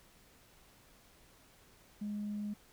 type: tone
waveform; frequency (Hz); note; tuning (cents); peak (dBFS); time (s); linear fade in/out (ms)
sine; 207.7; G#3; 0; -35; 2.01-2.54; 10
effects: tanh soft clip ceiling -32 dBFS + pink hiss -63 dBFS RMS until 2.72 s